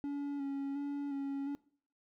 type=tone with vibrato; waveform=triangle; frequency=280.8 Hz; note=C#4; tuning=22 cents sharp; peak=-33 dBFS; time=0.04-1.55 s; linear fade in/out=0 ms; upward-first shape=square; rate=1.4 Hz; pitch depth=23 cents each way; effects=noise-tail reverb RT60 0.5 s tail -21 dB re dry